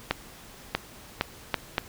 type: accelerating click train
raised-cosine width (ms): 0.3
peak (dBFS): -7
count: 5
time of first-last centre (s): 0.11-1.781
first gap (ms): 640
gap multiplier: 0.72
effects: pink hiss -48 dBFS RMS until 1.88 s